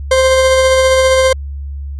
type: tone with tremolo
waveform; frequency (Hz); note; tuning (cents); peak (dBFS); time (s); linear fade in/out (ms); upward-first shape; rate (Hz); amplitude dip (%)
40% pulse; 523.3; C5; 0; -6; 0.11-1.33; 5; sine; 15; 25
effects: added 70 Hz sine -21 dBFS peak until 1.99 s + resampled to 24000 Hz